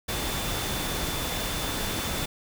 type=tone in noise; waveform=sine; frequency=3520 Hz; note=A7; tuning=in tune; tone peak=-38 dBFS; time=0.08-2.26 s; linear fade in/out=10 ms; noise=pink; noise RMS=-30 dBFS; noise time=0.08-2.26 s; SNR=-11 dB; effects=none